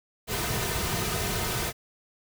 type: noise with comb filter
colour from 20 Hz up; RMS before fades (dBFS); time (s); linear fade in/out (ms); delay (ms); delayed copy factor
pink; -29; 0.27-1.73; 50; 3.6; -0.65
effects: none